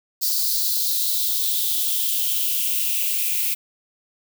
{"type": "noise with high-pass filter sweep", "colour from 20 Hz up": "violet", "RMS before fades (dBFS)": -22, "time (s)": [0.21, 3.55], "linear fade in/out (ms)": 20, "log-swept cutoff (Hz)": [4600, 2400], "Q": 5, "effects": []}